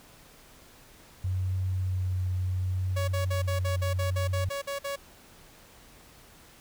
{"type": "tone with vibrato", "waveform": "sine", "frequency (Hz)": 92.5, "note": "F#2", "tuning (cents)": 0, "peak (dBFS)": -26, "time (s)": [1.24, 4.49], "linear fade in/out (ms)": 5, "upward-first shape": "triangle", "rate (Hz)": 0.69, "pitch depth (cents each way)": 17}
{"type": "tone bursts", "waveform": "sawtooth", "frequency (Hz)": 560, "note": "C#5", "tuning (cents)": 18, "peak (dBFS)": -27, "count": 12, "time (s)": [2.96, 4.961], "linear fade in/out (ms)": 10, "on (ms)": 120, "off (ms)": 51}
{"effects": ["pink hiss -54 dBFS RMS until 6.6 s"]}